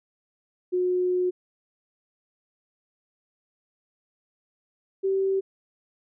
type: tone pair in turn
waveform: sine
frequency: 362.7 / 386.3 Hz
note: F#4 / G4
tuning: -34 / -25 cents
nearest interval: minor second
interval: 109 cents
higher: second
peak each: -21 dBFS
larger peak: neither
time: 0.72-1.31 / 5.03-5.41 s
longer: first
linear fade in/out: 20 ms
effects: none